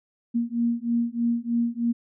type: beating tone pair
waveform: sine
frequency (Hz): 233.6 / 236.8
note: A#3 / A#3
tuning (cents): +4 / +27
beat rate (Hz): 3.2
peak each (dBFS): -25 / -25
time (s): 0.34-1.93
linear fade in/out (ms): 20
effects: none